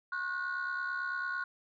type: tone cluster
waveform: sine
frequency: 1087 / 1452 / 1521 Hz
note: C#6 / F#6 / F#6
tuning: -34 / -33 / +47 cents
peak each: -38 / -33 / -39 dBFS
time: 0.12-1.44 s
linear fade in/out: 5 ms
effects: tanh soft clip ceiling -29 dBFS